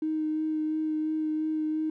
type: tone with vibrato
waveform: triangle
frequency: 311.1 Hz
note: D#4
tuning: in tune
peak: -22 dBFS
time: 0.02-1.9 s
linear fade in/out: 5 ms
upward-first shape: sine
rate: 2.9 Hz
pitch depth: 13 cents each way
effects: tanh soft clip ceiling -24 dBFS